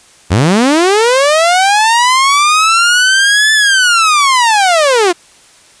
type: linear two-way sweep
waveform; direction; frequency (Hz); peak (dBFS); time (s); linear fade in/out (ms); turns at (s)
sawtooth; up then down; 76.7 to 1756 to 332.6; -3; 0.3-5.13; 20; 3.53
effects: white hiss -43 dBFS RMS until 5.8 s + resampled to 22050 Hz